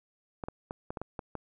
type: clicks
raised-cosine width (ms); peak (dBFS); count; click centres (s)
1; -22; 8; 0.438 / 0.485 / 0.709 / 0.905 / 0.972 / 1.016 / 1.192 / 1.353
effects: none